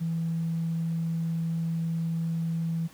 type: tone with tanh clipping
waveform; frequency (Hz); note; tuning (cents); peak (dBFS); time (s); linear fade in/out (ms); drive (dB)
triangle; 164.81; E3; 0; -26; 0-2.88; 20; 4
effects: pink hiss -54 dBFS RMS until 2.93 s + high-pass 60 Hz 12 dB/octave